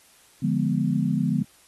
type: chord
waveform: sine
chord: D diminished seventh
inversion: none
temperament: equal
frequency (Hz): 146.83 / 174.61 / 207.7 / 246.9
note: D3 / F3 / Ab3 / Cb4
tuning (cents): 0 / 0 / 0 / 0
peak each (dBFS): -26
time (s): 0.42-1.43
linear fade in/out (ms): 10
effects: white hiss -56 dBFS RMS until 1.67 s + AAC 32 kbps